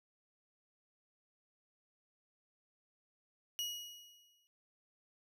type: tone with exponential decay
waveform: 30% pulse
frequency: 2902 Hz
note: F#7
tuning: 34 cents flat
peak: -32 dBFS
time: 3.59-4.47 s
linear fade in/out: 0 ms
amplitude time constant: 190 ms
effects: none